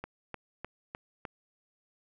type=click train; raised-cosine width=0.5 ms; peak=-23 dBFS; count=5; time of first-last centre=0.04-1.252 s; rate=3.3 Hz; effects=none